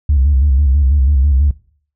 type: tone with vibrato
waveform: sine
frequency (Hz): 69.3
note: C#2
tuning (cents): 0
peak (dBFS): -7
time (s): 0.09-1.51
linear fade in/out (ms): 5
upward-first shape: square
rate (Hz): 6.1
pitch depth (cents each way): 95
effects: noise-tail reverb RT60 0.5 s tail -21 dB re dry + tanh soft clip ceiling -5 dBFS